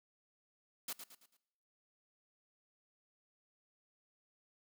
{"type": "noise with echo", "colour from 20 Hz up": "white", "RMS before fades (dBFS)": -41, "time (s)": [0.88, 0.93], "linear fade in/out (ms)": 5, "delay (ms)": 110, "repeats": 4, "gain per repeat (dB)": -8, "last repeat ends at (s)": 1.37, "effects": ["noise-tail reverb RT60 0.9 s tail -22 dB re dry", "high-pass 150 Hz 12 dB/octave"]}